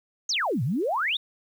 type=exponential two-way sweep; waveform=sine; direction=down then up; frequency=6790 to 110 to 3831 Hz; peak=-23 dBFS; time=0.29-1.17 s; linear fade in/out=5 ms; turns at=0.63 s; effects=9-bit